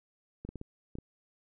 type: clicks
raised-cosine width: 3 ms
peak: -28 dBFS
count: 6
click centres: 0.45 / 0.49 / 0.557 / 0.614 / 0.954 / 0.986 s
effects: none